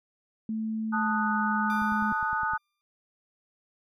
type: tone with pitch glide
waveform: sine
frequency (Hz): 220 to 212.9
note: A3 to G#3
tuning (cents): 0 to +43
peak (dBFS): -28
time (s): 0.49-2.12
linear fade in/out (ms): 2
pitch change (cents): -57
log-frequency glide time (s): 0.95-1.3
type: chord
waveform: sine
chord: D# diminished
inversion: second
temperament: equal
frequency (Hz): 880 / 1244.5 / 1480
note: A5 / D#6 / F#6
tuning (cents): 0 / 0 / 0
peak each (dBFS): -30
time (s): 0.92-2.58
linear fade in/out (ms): 20
type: tone with exponential decay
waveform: 15% pulse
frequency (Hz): 1192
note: D6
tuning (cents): +25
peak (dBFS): -36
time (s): 1.7-2.81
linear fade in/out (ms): 0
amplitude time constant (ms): 240
type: click train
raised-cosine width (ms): 5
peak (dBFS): -32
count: 8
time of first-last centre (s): 1.82-2.535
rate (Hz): 9.79
effects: none